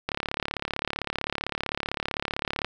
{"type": "click train", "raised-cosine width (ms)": 0.3, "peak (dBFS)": -11, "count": 92, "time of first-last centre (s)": [0.09, 2.646], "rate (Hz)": 35.6, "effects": []}